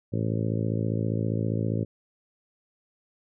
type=harmonic tone; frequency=55 Hz; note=A1; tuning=in tune; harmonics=2 / 3 / 4 / 5 / 6 / 7 / 8 / 9 / 10; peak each=-27 / -31 / -33 / -35 / -37 / -38 / -39 / -40 / -41 dBFS; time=0.12-1.85 s; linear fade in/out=20 ms; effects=none